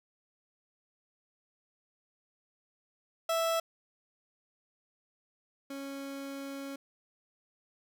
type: tone pair in turn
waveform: 30% pulse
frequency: 659.3 / 275.8 Hz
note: E5 / C#4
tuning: 0 / -9 cents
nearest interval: octave + minor third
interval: 1509 cents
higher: first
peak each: -25 / -36 dBFS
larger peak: first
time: 3.29-3.6 / 5.7-6.76 s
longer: second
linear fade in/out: 5 ms
effects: none